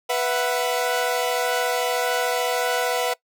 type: chord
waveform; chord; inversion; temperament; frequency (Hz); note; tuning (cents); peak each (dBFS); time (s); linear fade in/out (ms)
sawtooth; B suspended fourth; none; equal with one note detuned; 493.9 / 666.5 / 740; B4 / E5 / F#5; 0 / +19 / 0; -20 / -23 / -22; 0.09-3.14; 10
effects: noise-tail reverb RT60 0.1 s tail -21 dB re dry